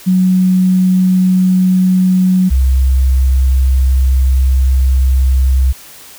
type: tone pair in turn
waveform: sine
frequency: 185 / 65.37 Hz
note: F#3 / C2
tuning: 0 / -1 cents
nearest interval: octave + tritone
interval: 1801 cents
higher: first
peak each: -7 dBFS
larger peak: neither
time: 0.06-2.5 / 2.5-5.73 s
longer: second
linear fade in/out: 20 ms
effects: white hiss -36 dBFS RMS until 6.18 s